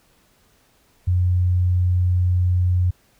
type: tone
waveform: sine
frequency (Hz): 90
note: F#2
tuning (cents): -47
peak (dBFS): -15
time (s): 1.07-2.91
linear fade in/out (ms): 10
effects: pink hiss -59 dBFS RMS until 3.19 s